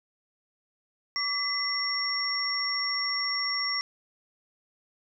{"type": "tone cluster", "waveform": "sine", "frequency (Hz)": [1154, 2013, 5520], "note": ["D6", "B6", "F8"], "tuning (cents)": [-31, 33, -21], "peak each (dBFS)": [-35, -32, -28], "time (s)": [1.16, 3.81], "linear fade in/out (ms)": 0, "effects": []}